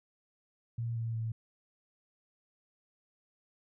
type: tone with pitch steps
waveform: sine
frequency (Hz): 116.54 / 114.54 / 112.57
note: A#2 / A#2 / A2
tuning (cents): 0 / -30 / +40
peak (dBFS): -32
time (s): 0.78-1.32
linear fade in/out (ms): 5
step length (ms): 180
effects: none